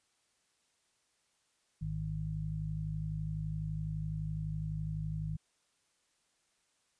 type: harmonic tone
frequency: 51.91 Hz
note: G#1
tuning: in tune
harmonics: 1 / 2 / 3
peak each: -41 / -41 / -36 dBFS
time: 1.81-5.37 s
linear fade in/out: 10 ms
effects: white hiss -75 dBFS RMS until 6.99 s + resampled to 22050 Hz